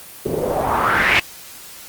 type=noise with low-pass filter sweep; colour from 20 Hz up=white; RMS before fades=-17 dBFS; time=0.25-1.2 s; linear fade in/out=10 ms; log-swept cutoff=350 to 2600 Hz; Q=3.2; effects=white hiss -38 dBFS RMS until 1.88 s + Opus 24 kbps